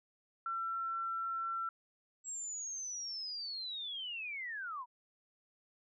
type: tone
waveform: sine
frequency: 1349 Hz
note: E6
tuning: 40 cents sharp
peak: -35 dBFS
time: 0.46-1.69 s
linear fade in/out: 2 ms
type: linear sweep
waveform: sine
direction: down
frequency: 7670 to 932.3 Hz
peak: -39 dBFS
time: 2.24-4.86 s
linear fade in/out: 50 ms
effects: none